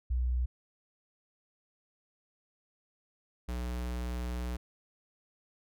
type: tone pair in turn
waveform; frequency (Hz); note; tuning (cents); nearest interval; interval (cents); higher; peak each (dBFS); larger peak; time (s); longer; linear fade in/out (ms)
sine / square; 61.74 / 60.85; B1 / B1; 0 / -25; unison; 25; first; -27 / -34; first; 0.1-0.46 / 3.48-4.57; second; 10
effects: none